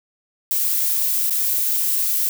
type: noise with dropouts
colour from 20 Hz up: violet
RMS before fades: -20 dBFS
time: 0.51-2.29 s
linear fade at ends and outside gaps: 0 ms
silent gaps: 1.297-1.307 s
effects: none